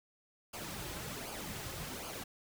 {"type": "noise with flanger", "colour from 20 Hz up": "pink", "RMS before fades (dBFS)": -43, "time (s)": [0.53, 2.24], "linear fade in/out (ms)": 10, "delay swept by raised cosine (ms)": [0.52, 4.42], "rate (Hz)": 1.3, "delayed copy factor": -0.6, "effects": []}